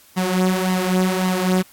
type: tone with flanger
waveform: sawtooth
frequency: 185 Hz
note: F#3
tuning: in tune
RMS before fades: -19 dBFS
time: 0.16-1.63 s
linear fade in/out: 20 ms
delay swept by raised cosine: 0.99 to 5.29 ms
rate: 1.8 Hz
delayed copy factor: +0.6
effects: white hiss -50 dBFS RMS until 1.72 s + AAC 64 kbps